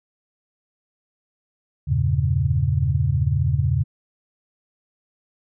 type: chord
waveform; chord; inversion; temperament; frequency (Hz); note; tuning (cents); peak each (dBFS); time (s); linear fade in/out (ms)
sine; E diminished seventh; none; equal; 82.41 / 98 / 116.54 / 138.59; E2 / G2 / Bb2 / Db3; 0 / 0 / 0 / 0; -23 / -24 / -24 / -21; 1.87-3.84; 20
effects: none

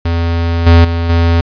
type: tone with level steps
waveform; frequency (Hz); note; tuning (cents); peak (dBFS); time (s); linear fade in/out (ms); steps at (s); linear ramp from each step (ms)
square; 84.3; E2; +39; -12 / -3 / -13 / -8; 0.05-1.41; 5; 0.66 / 0.84 / 1.09; 10
effects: resampled to 11025 Hz + 7-bit

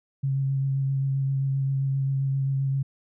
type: tone with vibrato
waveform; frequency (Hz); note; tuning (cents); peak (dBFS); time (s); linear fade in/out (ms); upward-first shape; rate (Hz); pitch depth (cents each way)
sine; 136; C#3; -33; -22; 0.23-2.83; 10; sine; 7.6; 15
effects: none

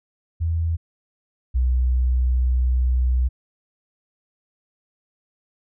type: tone pair in turn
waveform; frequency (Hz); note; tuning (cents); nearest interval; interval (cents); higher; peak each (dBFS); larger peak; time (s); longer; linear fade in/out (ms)
sine; 82.41 / 62.6; E2 / B1; 0 / +24; perfect fourth; 476; first; -19 / -16; second; 0.4-0.77 / 1.54-3.29; second; 20
effects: none

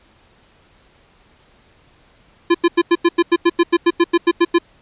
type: tone bursts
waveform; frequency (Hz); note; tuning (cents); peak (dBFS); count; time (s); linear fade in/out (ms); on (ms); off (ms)
square; 343.1; F4; -31; -10; 16; 2.5-4.586; 10; 46; 90
effects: pink hiss -53 dBFS RMS until 4.81 s + resampled to 8000 Hz

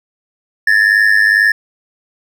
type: ring-modulated tone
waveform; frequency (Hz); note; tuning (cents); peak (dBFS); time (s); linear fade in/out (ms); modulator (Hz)
triangle; 1760; A6; 0; -3; 0.67-1.52; 5; 51.1
effects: none

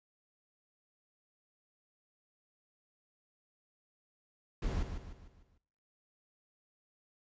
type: noise with echo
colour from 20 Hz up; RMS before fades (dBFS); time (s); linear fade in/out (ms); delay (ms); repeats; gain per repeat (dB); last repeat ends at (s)
brown; -34; 4.62-4.83; 5; 150; 5; -7; 5.58
effects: noise-tail reverb RT60 0.9 s tail -25 dB re dry + resampled to 16000 Hz

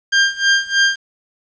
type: tone with tremolo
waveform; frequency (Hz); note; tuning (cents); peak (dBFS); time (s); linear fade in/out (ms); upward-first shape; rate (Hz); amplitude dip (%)
sawtooth; 1596; G6; +31; -6; 0.12-0.96; 10; sine; 3.2; 90
effects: resampled to 16000 Hz + 7-bit

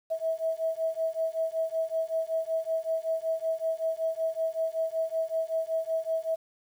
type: beating tone pair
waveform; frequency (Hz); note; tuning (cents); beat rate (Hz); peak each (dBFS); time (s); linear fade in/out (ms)
sine; 646 / 651.3; E5 / E5; -35 / -21; 5.3; -30; 0.1-6.36; 20
effects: 9-bit

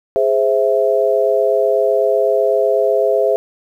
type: chord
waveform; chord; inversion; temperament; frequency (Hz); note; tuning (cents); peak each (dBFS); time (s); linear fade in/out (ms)
sine; Ab augmented; none; equal; 415.3 / 523.3 / 659.3; Ab4 / C5 / E5; 0 / 0 / 0; -16; 0.16-3.36; 0
effects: 8-bit

